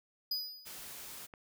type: tone with exponential decay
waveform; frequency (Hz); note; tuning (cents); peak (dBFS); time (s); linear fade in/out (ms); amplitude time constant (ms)
square; 4948; D#8; -10; -31; 0.31-0.87; 5; 120
type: noise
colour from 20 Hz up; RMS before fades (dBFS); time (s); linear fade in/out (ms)
white; -47; 0.65-1.27; 20
type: click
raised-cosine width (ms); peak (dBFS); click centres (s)
0.5; -34; 1.338
effects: none